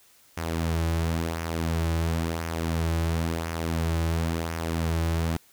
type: tone with flanger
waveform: sawtooth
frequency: 82.41 Hz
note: E2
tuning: in tune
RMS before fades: -27 dBFS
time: 0.37-5.37 s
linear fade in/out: 5 ms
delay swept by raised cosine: 0.24 to 4.44 ms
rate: 0.96 Hz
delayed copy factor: -0.5
effects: white hiss -58 dBFS RMS until 5.52 s